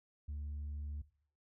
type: tone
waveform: sine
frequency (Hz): 73.4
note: D2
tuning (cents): 0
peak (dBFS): -37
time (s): 0.28-1.02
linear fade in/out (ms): 10
effects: noise-tail reverb RT60 0.5 s tail -19 dB re dry + tanh soft clip ceiling -38 dBFS